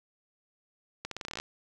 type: accelerating click train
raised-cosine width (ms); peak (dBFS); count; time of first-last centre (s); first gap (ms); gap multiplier
0.2; -19; 12; 1.05-1.4; 63; 0.85
effects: none